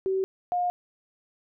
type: tone pair in turn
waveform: sine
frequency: 381.6 / 712.9 Hz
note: G4 / F5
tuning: -47 / +35 cents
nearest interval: major seventh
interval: 1082 cents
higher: second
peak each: -23 dBFS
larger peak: neither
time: 0.06-0.24 / 0.52-0.7 s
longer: neither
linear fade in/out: 0 ms
effects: none